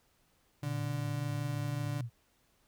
sine tone with vibrato, 116.8 Hz, A#2, 4 cents sharp, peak -35 dBFS, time 0.62-2.1 s, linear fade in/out 50 ms, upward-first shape triangle, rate 3.8 Hz, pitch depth 120 cents each way
35% pulse tone, 146.2 Hz, D3, 7 cents flat, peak -34 dBFS, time 0.63-2.01 s, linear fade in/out 2 ms
effects pink hiss -71 dBFS RMS until 2.67 s

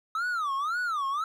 triangle tone with vibrato, 1263 Hz, D#6, 26 cents sharp, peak -25 dBFS, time 0.15-1.24 s, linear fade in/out 2 ms, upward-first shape sine, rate 1.9 Hz, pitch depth 270 cents each way, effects none

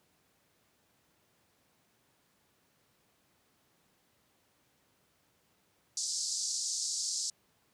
pink band-pass noise, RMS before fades -35 dBFS, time 5.97-7.3 s, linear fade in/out 2 ms, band 4600 to 8200 Hz, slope 48 dB/octave, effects pink hiss -71 dBFS RMS until 7.73 s + high-pass 100 Hz 12 dB/octave

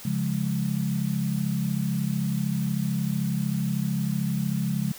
sine chord, Db major, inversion none, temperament equal, 138.59 / 174.61 / 207.7 Hz, Db3 / F3 / Ab3, 0 / 0 / 0 cents, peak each -28 dBFS, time 0.05-4.92 s, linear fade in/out 5 ms, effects white hiss -43 dBFS RMS until 4.98 s

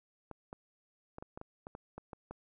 clicks, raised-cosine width 1 ms, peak -30 dBFS, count 11, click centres 0.313 / 0.529 / 1.184 / 1.225 / 1.375 / 1.414 / 1.669 / 1.751 / 1.98 / 2.132 / 2.31 s, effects none

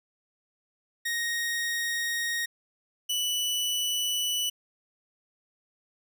sawtooth tone pair in turn, 1869 / 2967 Hz, A#6 / F#7, +4 / +4 cents, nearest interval minor sixth, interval 800 cents, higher second, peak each -24 / -23 dBFS, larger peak second, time 1.05-2.46 / 3.09-4.5 s, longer neither, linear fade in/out 10 ms, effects none

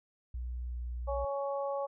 sine tone with pitch glide, 61 to 60.26 Hz, B1 to B1, -21 to -42 cents, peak -35 dBFS, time 0.34-1.25 s, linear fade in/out 5 ms, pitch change -21 cents, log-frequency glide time 0.69-0.76 s
harmonic tone, 278.7 Hz, C#4, 9 cents sharp, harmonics 2 / 3 / 4, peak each -33 / -39 / -41 dBFS, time 1.07-1.87 s, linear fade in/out 20 ms
effects none

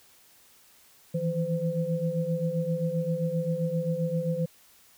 sine tone cluster, 160.3 / 167.9 / 512 Hz, E3 / E3 / C5, -48 / +32 / -38 cents, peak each -30 dBFS, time 1.14-4.46 s, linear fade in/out 10 ms, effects white hiss -58 dBFS RMS until 4.97 s

